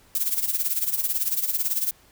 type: noise with tremolo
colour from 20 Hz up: violet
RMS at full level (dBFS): -22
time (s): 0.15-1.91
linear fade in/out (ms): 0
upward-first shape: sine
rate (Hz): 18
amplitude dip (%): 75
effects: pink hiss -56 dBFS RMS until 2.11 s